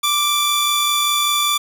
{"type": "tone pair together", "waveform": "sawtooth", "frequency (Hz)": [1174.7, 3479], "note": ["D6", "A7"], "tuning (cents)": [0, -20], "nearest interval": "octave + perfect fifth", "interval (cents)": 1880, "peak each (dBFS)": -15, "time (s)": [0.03, 1.58], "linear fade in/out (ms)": 10, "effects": []}